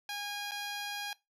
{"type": "tone with dropouts", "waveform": "10% pulse", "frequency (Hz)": 818, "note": "G#5", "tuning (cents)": -26, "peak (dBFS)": -28, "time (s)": [0.09, 1.13], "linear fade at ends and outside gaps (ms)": 2, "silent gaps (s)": [0.511, 0.517], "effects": ["noise-tail reverb RT60 0.2 s tail -20 dB re dry", "low-pass 12000 Hz 12 dB/octave"]}